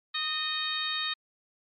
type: harmonic tone with a mistuned harmonic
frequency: 622.3 Hz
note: D#5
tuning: in tune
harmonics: 2 / 3 / 4 / 5 / 6 / 7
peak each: -37 / -36 / -39 / -40 / -32 / -38 dBFS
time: 0.14-1.14 s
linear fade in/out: 10 ms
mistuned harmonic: 3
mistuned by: -28 cents
effects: MP3 48 kbps